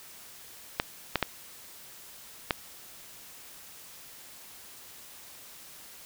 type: clicks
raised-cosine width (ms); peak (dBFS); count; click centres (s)
0.3; -8; 4; 0.799 / 1.157 / 1.227 / 2.508
effects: white hiss -49 dBFS RMS until 6.05 s